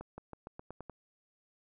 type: accelerating click train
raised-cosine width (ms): 1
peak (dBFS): -30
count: 8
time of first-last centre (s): 0.01-0.897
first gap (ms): 170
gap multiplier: 0.9
effects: none